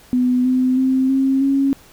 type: tone with pitch steps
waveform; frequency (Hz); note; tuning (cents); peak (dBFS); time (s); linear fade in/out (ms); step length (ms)
sine; 250 / 255.8 / 261.8 / 267.9 / 274.2; B3 / C4 / C4 / C4 / C#4; +21 / -39 / +1 / +41 / -19; -13; 0.13-1.73; 0; 320
effects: pink hiss -47 dBFS RMS until 1.92 s